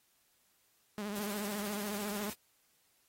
sawtooth tone with vibrato, 206 Hz, G#3, 14 cents flat, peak -33 dBFS, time 0.98-2.3 s, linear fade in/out 0 ms, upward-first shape sine, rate 14 Hz, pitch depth 62 cents each way
white noise with tremolo, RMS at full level -43 dBFS, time 1.15-2.34 s, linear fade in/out 10 ms, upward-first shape triangle, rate 14 Hz, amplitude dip 45%
effects white hiss -72 dBFS RMS until 3.08 s + AAC 48 kbps

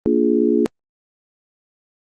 sine chord, Bb dominant seventh, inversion none, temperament just, 233.1 / 291.4 / 349.6 / 419.5 Hz, Bb3 / D4 / F4 / Ab4, 0 / -13 / +2 / +17 cents, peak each -19 dBFS, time 0.06-0.66 s, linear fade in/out 0 ms, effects Opus 32 kbps

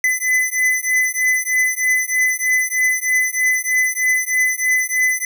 square beating tone pair, 2013 / 2016.2 Hz, B6 / B6, +33 / +35 cents, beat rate 3.2 Hz, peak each -19 dBFS, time 0.04-5.25 s, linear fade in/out 2 ms, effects none

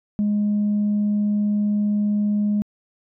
sine tone, 207.6 Hz, G#3, in tune, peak -16 dBFS, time 0.19-2.62 s, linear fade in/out 0 ms, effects tanh soft clip ceiling -15 dBFS

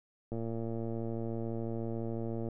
click train, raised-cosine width 2 ms, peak -25 dBFS, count 248, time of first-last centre 0.32-2.487 s, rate 114 Hz, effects none

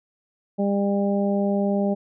harmonic tone, 200.2 Hz, G3, 37 cents sharp, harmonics 1 / 2 / 3 / 4, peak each -21 / -27 / -26 / -33 dBFS, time 0.58-1.95 s, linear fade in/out 20 ms, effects none

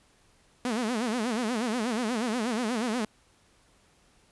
sawtooth tone with vibrato, 232.1 Hz, A#3, 7 cents flat, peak -23 dBFS, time 0.65-3.05 s, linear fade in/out 2 ms, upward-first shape sine, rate 8.3 Hz, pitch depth 170 cents each way, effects pink hiss -63 dBFS RMS until 4.31 s + resampled to 24000 Hz

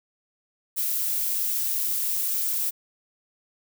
violet noise, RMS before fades -26 dBFS, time 0.76-2.71 s, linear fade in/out 20 ms, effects none

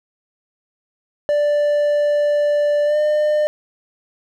triangle tone with pitch glide, 587.3 to 602.4 Hz, D5 to D5, 0 to +44 cents, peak -12 dBFS, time 1.29-3.47 s, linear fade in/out 0 ms, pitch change +44 cents, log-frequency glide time 2.85-2.97 s, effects none

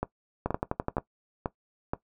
two click trains, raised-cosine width 1 ms, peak -13 / -14 dBFS, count 7 / 5, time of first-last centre 0.46-0.968 / 0.03-1.935 s, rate 11.8 / 2.1 Hz, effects noise-tail reverb RT60 0.1 s tail -17 dB re dry

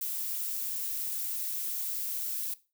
violet noise, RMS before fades -34 dBFS, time 0.01-2.54 s, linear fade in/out 5 ms, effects noise-tail reverb RT60 0.3 s tail -18 dB re dry

